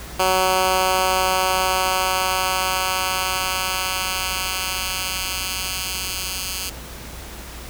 10% pulse tone with high-pass filter sweep, 186.6 Hz, F#3, 15 cents sharp, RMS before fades -22 dBFS, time 0.19-6.7 s, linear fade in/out 10 ms, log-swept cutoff 480 to 3800 Hz, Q 0.71, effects added 60 Hz sine -37 dBFS peak until 7.69 s + pink hiss -37 dBFS RMS until 7.69 s

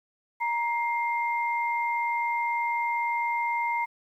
sine tone pair together, 939 / 2108 Hz, A#5 / C7, +12 / +12 cents, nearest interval octave + major second, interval 1400 cents, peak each -26 / -30 dBFS, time 0.4-3.86 s, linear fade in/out 20 ms, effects 10-bit

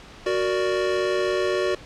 square chord, Gb augmented, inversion none, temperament equal, 370 / 466.2 / 587.3 Hz, Gb4 / Bb4 / D5, 0 / 0 / 0 cents, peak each -24 / -29 / -27 dBFS, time 0.26-1.75 s, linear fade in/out 5 ms, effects pink hiss -44 dBFS RMS until 1.85 s + low-pass 5000 Hz 12 dB/octave

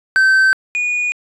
triangle tone pair in turn, 1546 / 2454 Hz, G6 / D#7, -24 / -25 cents, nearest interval minor sixth, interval 799 cents, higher second, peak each -7 / -14 dBFS, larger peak first, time 0.16-0.53 / 0.75-1.12 s, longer neither, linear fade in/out 0 ms, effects resampled to 24000 Hz

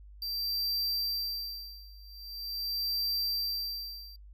square tone with tremolo, 4699 Hz, D8, in tune, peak -29 dBFS, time 0.22-4.16 s, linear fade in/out 2 ms, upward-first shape sine, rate 0.43 Hz, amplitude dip 95%, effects noise-tail reverb RT60 0.1 s tail -25 dB re dry + added 50 Hz sine -48 dBFS peak until 4.33 s

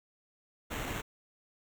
pink noise with sample-and-hold, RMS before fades -37 dBFS, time 0.7-1.02 s, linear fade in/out 20 ms, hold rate 4900 Hz, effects none

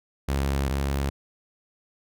sawtooth tone pair in turn, 68.8 / 69.09 Hz, C#2 / C#2, -12 / -5 cents, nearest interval unison, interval 7 cents, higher second, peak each -19 / -20 dBFS, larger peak first, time 0.28-0.69 / 0.69-1.1 s, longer neither, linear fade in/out 10 ms, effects none

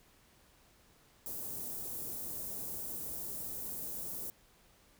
white band-stop noise, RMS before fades -41 dBFS, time 1.26-4.3 s, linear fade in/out 0 ms, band 500 to 11000 Hz, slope 12 dB/octave, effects pink hiss -65 dBFS RMS until 4.99 s

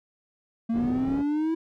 triangle exponential sweep, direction up, 225.9 to 329.6 Hz, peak -21 dBFS, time 0.69-1.55 s, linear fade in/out 10 ms
white low-pass noise, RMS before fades -35 dBFS, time 0.72-1.24 s, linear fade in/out 50 ms, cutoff 340 Hz, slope 12 dB/octave
effects none

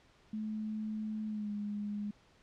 sine tone with pitch glide, 215.6 to 206.7 Hz, A3 to G#3, -35 to -8 cents, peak -35 dBFS, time 0.33-2.11 s, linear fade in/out 5 ms, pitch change -73 cents, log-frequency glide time 1.27-1.51 s, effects pink hiss -65 dBFS RMS until 2.42 s + low-pass 5000 Hz 12 dB/octave

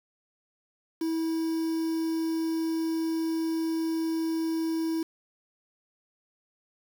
triangle tone with quantisation, 324.5 Hz, E4, 27 cents flat, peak -24 dBFS, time 1.01-5.03 s, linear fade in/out 5 ms, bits 7, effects none

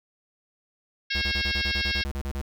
harmonic tone, 544 Hz, C#5, 33 cents flat, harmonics 3 / 4 / 5 / 6 / 7 / 8 / 9 / 10, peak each -31 / -32 / -33 / -34 / -34 / -35 / -36 / -36 dBFS, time 1.1-2.04 s, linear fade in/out 10 ms
square tone bursts, 69 Hz, C#2, 7 cents flat, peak -29 dBFS, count 13, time 1.15-2.414 s, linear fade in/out 0 ms, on 64 ms, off 36 ms
effects none

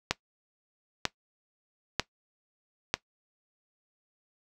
click train, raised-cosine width 0.2 ms, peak -7 dBFS, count 4, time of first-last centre 0.11-2.94 s, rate 1.06 Hz, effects noise-tail reverb RT60 0.1 s tail -18 dB re dry

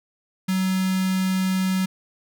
square tone with notch filter, 188 Hz, F#3, 28 cents sharp, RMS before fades -22 dBFS, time 0.48-1.86 s, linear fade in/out 10 ms, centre 620 Hz, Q 0.64, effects none

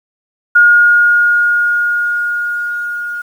sine tone with level ramp, 1430 Hz, F6, 41 cents sharp, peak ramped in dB -3 to -19 dBFS, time 0.55-3.22 s, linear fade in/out 10 ms, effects 7-bit

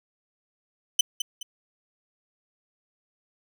25% pulse tone with echo, 3031 Hz, F#7, 41 cents sharp, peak -12 dBFS, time 0.99-1.01 s, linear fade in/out 5 ms, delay 210 ms, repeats 2, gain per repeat -9 dB, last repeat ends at 1.43 s, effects none

